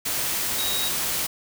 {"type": "tone in noise", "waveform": "sine", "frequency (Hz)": 3801, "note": "A#7", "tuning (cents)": 33, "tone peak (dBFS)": -27, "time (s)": [0.58, 0.89], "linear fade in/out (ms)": 10, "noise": "white", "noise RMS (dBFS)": -26, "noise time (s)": [0.05, 1.27], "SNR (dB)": -4, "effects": []}